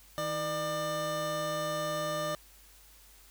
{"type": "tone pair together", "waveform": "25% pulse", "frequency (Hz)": [159.07, 600], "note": ["D#3", "D5"], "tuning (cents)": [39, 37], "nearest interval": "octave + major seventh", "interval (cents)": 2298, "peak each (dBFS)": [-36, -28], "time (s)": [0.18, 2.35], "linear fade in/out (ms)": 0, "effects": ["added 50 Hz sine -59 dBFS peak until 3.3 s", "white hiss -58 dBFS RMS until 3.3 s"]}